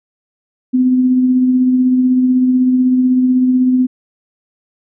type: tone with tremolo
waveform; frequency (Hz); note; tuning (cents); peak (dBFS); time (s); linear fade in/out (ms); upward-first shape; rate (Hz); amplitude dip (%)
sine; 254.2; C4; -50; -7; 0.73-3.87; 20; triangle; 16; 35
effects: none